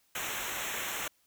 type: noise with comb filter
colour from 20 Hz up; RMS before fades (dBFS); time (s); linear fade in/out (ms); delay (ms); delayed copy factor
pink; -36; 0.15-1.08; 5; 0.21; -0.9
effects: white hiss -70 dBFS RMS until 1.26 s